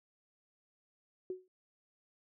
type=tone with exponential decay; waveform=sine; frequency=370 Hz; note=F#4; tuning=in tune; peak=-33 dBFS; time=1.3-1.48 s; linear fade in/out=2 ms; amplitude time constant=37 ms; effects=none